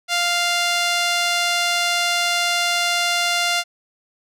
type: tone with band-pass filter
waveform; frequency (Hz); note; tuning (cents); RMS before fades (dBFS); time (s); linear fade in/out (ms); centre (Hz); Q
sawtooth; 698; F5; -1; -20; 0.08-3.64; 50; 3900; 0.73
effects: none